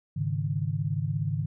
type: chord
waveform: sine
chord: Ab suspended fourth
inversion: none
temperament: equal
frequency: 103.83 / 138.59 / 155.56 Hz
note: Ab2 / Db3 / Eb3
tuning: 0 / 0 / 0 cents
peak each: -31 / -30 / -30 dBFS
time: 0.16-1.46 s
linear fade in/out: 10 ms
effects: none